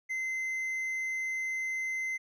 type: tone with hard clipping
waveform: sine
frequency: 2064 Hz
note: C7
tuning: 24 cents flat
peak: -32 dBFS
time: 0.09-2.18 s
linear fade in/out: 20 ms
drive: 3 dB
effects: none